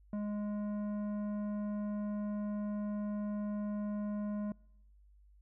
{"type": "tone with tanh clipping", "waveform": "triangle", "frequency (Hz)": 207.7, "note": "G#3", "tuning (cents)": 0, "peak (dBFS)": -36, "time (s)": [0.13, 4.52], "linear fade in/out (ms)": 2, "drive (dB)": 15, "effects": ["noise-tail reverb RT60 0.9 s tail -26 dB re dry", "added 50 Hz sine -59 dBFS peak until 5.41 s"]}